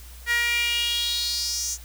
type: tone with high-pass filter sweep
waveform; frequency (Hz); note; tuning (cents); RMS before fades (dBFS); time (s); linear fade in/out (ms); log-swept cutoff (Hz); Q
sawtooth; 474.3; A#4; +30; -25; 0.26-1.78; 50; 1800 to 6600; 5.1
effects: added 60 Hz sine -41 dBFS peak until 1.84 s + white hiss -48 dBFS RMS until 1.84 s